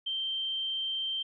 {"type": "tone", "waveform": "sine", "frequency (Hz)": 3136, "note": "G7", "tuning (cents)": 0, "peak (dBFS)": -30, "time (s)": [0.06, 1.23], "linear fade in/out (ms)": 10, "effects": []}